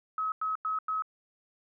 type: tone bursts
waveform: sine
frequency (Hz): 1280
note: D#6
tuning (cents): +49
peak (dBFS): -28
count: 4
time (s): 0.18-1.022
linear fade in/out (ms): 2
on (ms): 140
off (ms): 94
effects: none